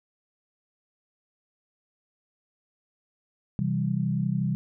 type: chord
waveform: sine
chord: C major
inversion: none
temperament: equal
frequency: 130.81 / 164.81 / 196 Hz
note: C3 / E3 / G3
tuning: 0 / 0 / 0 cents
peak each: -28 dBFS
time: 3.59-4.55 s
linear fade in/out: 0 ms
effects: none